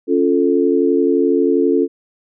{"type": "chord", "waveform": "sine", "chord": "Db augmented", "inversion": "none", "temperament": "equal", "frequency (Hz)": [277.2, 349.2, 440], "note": ["Db4", "F4", "A4"], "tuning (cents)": [0, 0, 0], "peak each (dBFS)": -16, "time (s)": [0.07, 1.88], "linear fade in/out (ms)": 50, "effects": []}